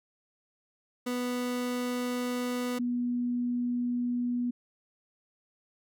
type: tone pair in turn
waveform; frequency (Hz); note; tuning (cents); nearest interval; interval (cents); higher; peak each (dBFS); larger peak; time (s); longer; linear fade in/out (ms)
30% pulse / sine; 246.9 / 243.6; B3 / B3; 0 / -24; unison; 24; first; -27; neither; 1.06-2.79 / 2.79-4.51; first; 10
effects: none